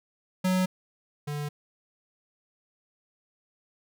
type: tone pair in turn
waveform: square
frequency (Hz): 185 / 146.83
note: F#3 / D3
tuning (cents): 0 / 0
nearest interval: major third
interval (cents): 400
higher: first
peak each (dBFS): -23 / -31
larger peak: first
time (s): 0.44-0.66 / 1.27-1.49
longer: neither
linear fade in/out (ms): 10
effects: none